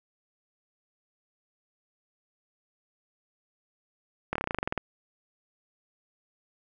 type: slowing click train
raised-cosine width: 0.5 ms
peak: -13 dBFS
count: 13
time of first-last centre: 4.33-4.777 s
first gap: 25 ms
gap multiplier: 1.07
effects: none